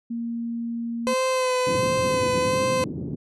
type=tone; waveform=sine; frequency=233.1 Hz; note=A#3; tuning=in tune; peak=-26 dBFS; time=0.1-1.14 s; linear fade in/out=10 ms
type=tone with vibrato; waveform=30% pulse; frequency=512 Hz; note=C5; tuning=38 cents flat; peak=-18 dBFS; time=1.07-2.84 s; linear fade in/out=0 ms; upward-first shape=sine; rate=1.4 Hz; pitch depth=25 cents each way
type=band-pass noise; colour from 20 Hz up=pink; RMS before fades=-30 dBFS; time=1.66-3.16 s; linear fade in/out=20 ms; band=100 to 350 Hz; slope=24 dB/octave
effects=resampled to 24000 Hz